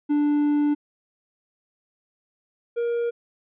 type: tone pair in turn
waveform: triangle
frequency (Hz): 293.7 / 471.5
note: D4 / A#4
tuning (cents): 0 / +20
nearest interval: minor sixth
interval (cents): 820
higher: second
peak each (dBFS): -16 / -20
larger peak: first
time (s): 0.09-0.75 / 2.76-3.11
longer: first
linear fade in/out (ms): 20
effects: resampled to 8000 Hz